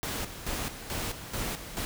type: noise with tremolo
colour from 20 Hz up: pink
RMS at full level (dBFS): -33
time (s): 0.03-1.85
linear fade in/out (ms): 0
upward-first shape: square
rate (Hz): 2.3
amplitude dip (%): 65
effects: none